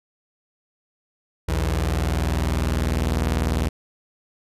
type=tone pair together; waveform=sawtooth; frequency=60 / 80.09 Hz; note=B1 / E2; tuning=-49 / -49 cents; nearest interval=perfect fourth; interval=500 cents; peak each=-19 dBFS; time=1.48-3.69 s; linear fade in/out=10 ms; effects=resampled to 32000 Hz